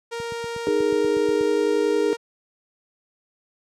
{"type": "tone", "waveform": "sawtooth", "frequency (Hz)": 466.2, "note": "A#4", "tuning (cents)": 0, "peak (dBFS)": -24, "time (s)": [0.11, 2.17], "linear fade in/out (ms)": 20}
{"type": "click train", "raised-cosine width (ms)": 5, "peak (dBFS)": -24, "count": 11, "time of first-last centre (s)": [0.2, 1.409], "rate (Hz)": 8.27}
{"type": "chord", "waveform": "sine", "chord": "D# suspended fourth", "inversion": "none", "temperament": "equal", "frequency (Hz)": [311.1, 415.3, 466.2], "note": ["D#4", "G#4", "A#4"], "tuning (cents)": [0, 0, 0], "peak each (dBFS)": [-25, -21, -27], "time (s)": [0.67, 2.13], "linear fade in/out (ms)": 0}
{"effects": ["high-pass 100 Hz 12 dB/octave", "low-pass 8000 Hz 12 dB/octave"]}